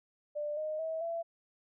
sine tone with pitch steps, 593 / 617.8 / 643.7 / 670.6 Hz, D5 / D#5 / E5 / E5, +17 / -12 / -41 / +30 cents, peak -33 dBFS, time 0.35-1.23 s, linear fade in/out 20 ms, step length 220 ms, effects none

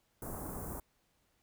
pink band-stop noise, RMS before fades -42 dBFS, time 0.22-0.8 s, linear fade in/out 2 ms, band 1200 to 9000 Hz, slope 24 dB/octave, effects pink hiss -75 dBFS RMS until 1.42 s

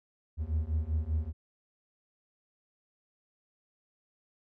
triangle beating tone pair, 75.5 / 80.6 Hz, D2 / E2, +48 / -38 cents, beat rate 5.1 Hz, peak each -30 / -29 dBFS, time 0.37-1.33 s, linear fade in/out 50 ms, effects none

